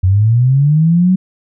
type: linear sweep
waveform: sine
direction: up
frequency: 89.5 to 189.2 Hz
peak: -7 dBFS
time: 0.03-1.16 s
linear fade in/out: 10 ms
effects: none